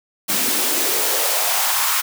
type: noise with high-pass filter sweep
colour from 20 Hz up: white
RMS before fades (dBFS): -19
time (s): 0.28-2.02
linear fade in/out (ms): 20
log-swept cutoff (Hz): 200 to 1200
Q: 2.8
effects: none